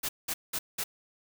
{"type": "noise bursts", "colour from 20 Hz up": "white", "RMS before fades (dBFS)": -32, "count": 4, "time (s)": [0.03, 0.84], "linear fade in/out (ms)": 10, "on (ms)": 60, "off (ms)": 190, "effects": []}